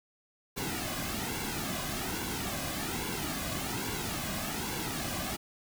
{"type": "noise with flanger", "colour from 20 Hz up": "pink", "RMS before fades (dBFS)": -35, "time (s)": [0.56, 5.37], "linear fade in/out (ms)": 20, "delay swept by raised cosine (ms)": [1.6, 2.23], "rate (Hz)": 1.2, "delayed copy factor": -0.65, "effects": []}